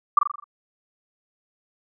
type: tone with echo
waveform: sine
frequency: 1174.7 Hz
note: D6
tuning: in tune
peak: -10 dBFS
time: 0.17-0.19 s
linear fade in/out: 5 ms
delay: 42 ms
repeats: 6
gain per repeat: -5 dB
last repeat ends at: 0.442 s
effects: none